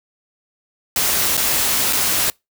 white noise with dropouts, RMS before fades -18 dBFS, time 0.96-2.3 s, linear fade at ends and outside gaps 1 ms, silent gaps 1.369-1.376 / 1.927-1.931 s, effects noise-tail reverb RT60 0.2 s tail -26 dB re dry

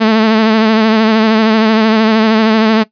sawtooth tone with vibrato, 220 Hz, A3, in tune, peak -3 dBFS, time 0-2.84 s, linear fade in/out 20 ms, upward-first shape sine, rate 13 Hz, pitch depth 40 cents each way, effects noise-tail reverb RT60 0.1 s tail -19 dB re dry + resampled to 11025 Hz

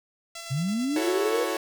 5% pulse tone with tremolo, 673 Hz, E5, 36 cents sharp, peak -25 dBFS, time 0.35-1.13 s, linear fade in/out 5 ms, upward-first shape square, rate 9 Hz, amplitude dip 25%
sine linear sweep, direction up, 123.47 to 495.9 Hz, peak -24 dBFS, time 0.5-1.45 s, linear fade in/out 20 ms
sawtooth chord, F# minor seventh, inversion third, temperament equal, 329.6 / 370 / 440 / 554.4 Hz, E4 / F#4 / A4 / C#5, 0 / 0 / 0 / 0 cents, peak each -28 dBFS, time 0.96-1.57 s, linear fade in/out 2 ms
effects 9-bit

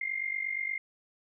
sine tone with amplitude modulation, 2112 Hz, C7, 16 cents sharp, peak -27 dBFS, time 0.01-0.78 s, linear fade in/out 5 ms, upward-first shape sine, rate 48.5 Hz, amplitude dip 80%, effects none

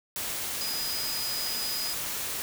sine tone in noise, 4962 Hz, D#8, 6 cents flat, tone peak -32 dBFS, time 0.61-1.93 s, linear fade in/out 0 ms, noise white, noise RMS -33 dBFS, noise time 0.16-2.42 s, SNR -2 dB, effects none

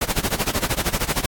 pink noise with tremolo, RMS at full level -20 dBFS, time 0.01-1.26 s, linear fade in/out 5 ms, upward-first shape sine, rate 13 Hz, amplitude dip 90%, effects AAC 64 kbps

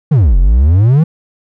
triangle exponential two-way sweep, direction down then up, 168.9 to 41.04 to 168.9 Hz, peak -3 dBFS, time 0.11-1.04 s, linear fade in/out 10 ms, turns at 0.38 s, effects none

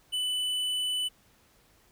sine tone with hard clipping, 2990 Hz, F#7, 17 cents sharp, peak -29 dBFS, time 0.12-1.09 s, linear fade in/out 20 ms, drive 8 dB, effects pink hiss -63 dBFS RMS until 1.91 s

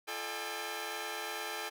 10% pulse tone cluster, 344.1 / 435.7 / 598 / 803 Hz, F4 / A4 / D5 / G5, -26 / -17 / +31 / +41 cents, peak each -38 / -33 / -37 / -33 dBFS, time 0.07-1.7 s, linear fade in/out 20 ms, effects none

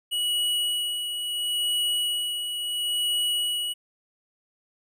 square tone with tremolo, 2924 Hz, F#7, 21 cents flat, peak -23 dBFS, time 0.11-3.74 s, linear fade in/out 20 ms, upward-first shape sine, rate 0.73 Hz, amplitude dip 50%, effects none

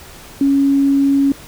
sine tone, 277.2 Hz, C#4, in tune, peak -10 dBFS, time 0.41-1.32 s, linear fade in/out 2 ms, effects pink hiss -38 dBFS RMS until 1.47 s

